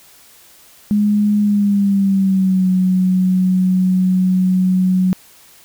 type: tone with pitch glide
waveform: sine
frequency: 207.7 to 185.04 Hz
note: G#3 to F#3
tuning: 0 to 0 cents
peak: -11 dBFS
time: 0.91-5.13 s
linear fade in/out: 0 ms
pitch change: -200 cents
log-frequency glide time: 1.4-2.68 s
effects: white hiss -46 dBFS RMS until 5.64 s